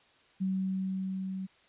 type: tone with level ramp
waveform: sine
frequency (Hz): 189.6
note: F#3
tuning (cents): +43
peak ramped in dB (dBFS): -27 to -34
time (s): 0.4-1.47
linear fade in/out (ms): 20
effects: white hiss -63 dBFS RMS until 1.68 s + resampled to 8000 Hz